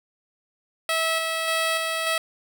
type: tone with tremolo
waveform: 10% pulse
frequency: 650 Hz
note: E5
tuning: 24 cents flat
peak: -13 dBFS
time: 0.89-2.18 s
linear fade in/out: 2 ms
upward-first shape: square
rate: 1.7 Hz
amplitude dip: 30%
effects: none